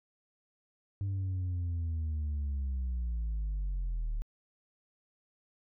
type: linear sweep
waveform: sine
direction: down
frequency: 99.5 to 36.29 Hz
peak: -28 dBFS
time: 1.01-4.22 s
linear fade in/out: 0 ms
effects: tanh soft clip ceiling -30 dBFS